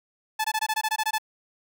sawtooth tone bursts, 868 Hz, A5, 24 cents flat, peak -19 dBFS, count 11, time 0.39-1.184 s, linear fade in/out 10 ms, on 54 ms, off 20 ms, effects none

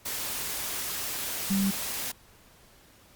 sine tone in noise, 196 Hz, G3, in tune, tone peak -23 dBFS, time 1.5-1.71 s, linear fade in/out 10 ms, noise white, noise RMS -33 dBFS, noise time 0.05-2.12 s, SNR +7 dB, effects pink hiss -57 dBFS RMS until 3.15 s + Opus 48 kbps

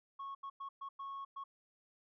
sine tone bursts at uneven times, 1100 Hz, C#6, 14 cents flat, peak -40 dBFS, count 6, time 0.19-0.35 / 0.43-0.5 / 0.6-0.69 / 0.81-0.89 / 0.99-1.25 / 1.36-1.44 s, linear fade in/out 10 ms, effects tanh soft clip ceiling -40 dBFS

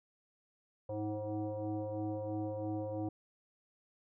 sine tone with frequency modulation, 107.5 Hz, A2, 40 cents flat, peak -35 dBFS, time 0.89-3.09 s, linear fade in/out 5 ms, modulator 212 Hz, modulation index 2.6, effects none

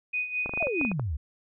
sine tone with tremolo, 2489 Hz, D#7, in tune, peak -25 dBFS, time 0.13-0.93 s, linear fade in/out 10 ms, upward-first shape sine, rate 4.7 Hz, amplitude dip 70%
clicks, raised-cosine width 1 ms, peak -20 dBFS, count 10, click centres 0.46 / 0.494 / 0.537 / 0.575 / 0.626 / 0.67 / 0.813 / 0.85 / 0.916 / 0.996 s
sine exponential sweep, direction down, 729 to 64.2 Hz, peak -27 dBFS, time 0.6-1.17 s, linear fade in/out 10 ms
effects none

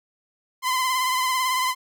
sawtooth tone with vibrato, 1025 Hz, C6, 36 cents flat, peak -17 dBFS, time 0.62-1.75 s, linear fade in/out 50 ms, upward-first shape triangle, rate 18 Hz, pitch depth 50 cents each way, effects none

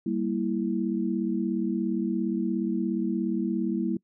sine chord, E diminished, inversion first, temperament equal, 196 / 233.1 / 329.6 Hz, G3 / Bb3 / E4, 0 / 0 / 0 cents, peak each -29 dBFS, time 0.06-3.97 s, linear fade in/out 5 ms, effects noise-tail reverb RT60 0.1 s tail -24 dB re dry

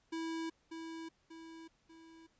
square tone with echo, 326.7 Hz, E4, 15 cents flat, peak -38 dBFS, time 0.12-0.5 s, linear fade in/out 10 ms, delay 590 ms, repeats 3, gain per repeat -6 dB, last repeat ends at 2.27 s, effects pink hiss -74 dBFS RMS until 2.39 s + resampled to 16000 Hz

